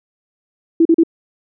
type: tone bursts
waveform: sine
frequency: 330 Hz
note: E4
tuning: 2 cents sharp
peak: -7 dBFS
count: 3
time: 0.8-1.035 s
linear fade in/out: 5 ms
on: 53 ms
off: 38 ms
effects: none